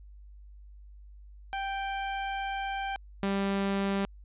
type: tone pair in turn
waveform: sawtooth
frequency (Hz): 784 / 197.08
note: G5 / G3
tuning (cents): 0 / +10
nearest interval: 2 octaves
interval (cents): 2390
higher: first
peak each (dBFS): -27 / -23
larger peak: second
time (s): 1.53-2.96 / 3.23-4.05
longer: first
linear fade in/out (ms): 0
effects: added 50 Hz sine -47 dBFS peak until 4.24 s + resampled to 8000 Hz